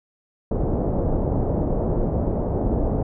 pink low-pass noise, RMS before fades -22 dBFS, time 0.51-3.03 s, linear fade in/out 5 ms, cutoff 690 Hz, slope 24 dB/octave, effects none

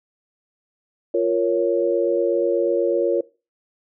sine chord, Bb minor, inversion second, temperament equal, 349.2 / 466.2 / 554.4 Hz, F4 / Bb4 / Db5, 0 / 0 / 0 cents, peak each -21 dBFS, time 1.14-3.21 s, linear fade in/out 5 ms, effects noise-tail reverb RT60 0.3 s tail -20 dB re dry

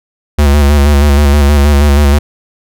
square tone with vibrato, 72 Hz, D2, 34 cents flat, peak -5 dBFS, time 0.38-2.19 s, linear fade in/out 10 ms, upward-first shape square, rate 6.3 Hz, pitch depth 42 cents each way, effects none

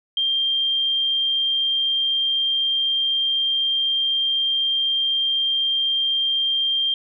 sine tone, 3184 Hz, G7, 26 cents sharp, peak -18 dBFS, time 0.17-6.94 s, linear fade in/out 2 ms, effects none

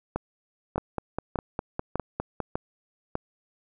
two click trains, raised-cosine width 1 ms, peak -14 / -13 dBFS, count 9 / 6, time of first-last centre 0.78-2.403 / 0.16-3.154 s, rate 4.93 / 1.67 Hz, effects none

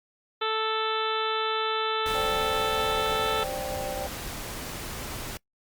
harmonic tone, 440 Hz, A4, in tune, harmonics 1 / 2 / 3 / 4 / 5 / 6 / 7 / 8 / 9, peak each -30 / -33 / -29 / -38 / -41 / -38 / -38 / -34 / -39 dBFS, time 0.41-3.44 s, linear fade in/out 10 ms
pink noise, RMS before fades -36 dBFS, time 2.06-5.37 s, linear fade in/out 0 ms
sine chord, C suspended second, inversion none, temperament equal with one note detuned, 523.3 / 583.6 / 784 Hz, C5 / D5 / G5, 0 / -11 / 0 cents, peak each -35 dBFS, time 2.15-4.07 s, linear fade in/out 0 ms
effects noise-tail reverb RT60 0.1 s tail -24 dB re dry + Opus 48 kbps

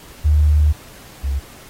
sine tone pair in turn, 75.1 / 68.21 Hz, D2 / C#2, +39 / -27 cents, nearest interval major second, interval 166 cents, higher first, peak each -10 / -17 dBFS, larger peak first, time 0.24-0.73 / 1.23-1.4 s, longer first, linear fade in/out 20 ms, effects pink hiss -42 dBFS RMS until 1.69 s + AAC 48 kbps

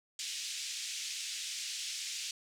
white band-pass noise, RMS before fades -40 dBFS, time 0.19-2.31 s, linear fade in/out 2 ms, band 2400 to 7300 Hz, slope 24 dB/octave, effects none

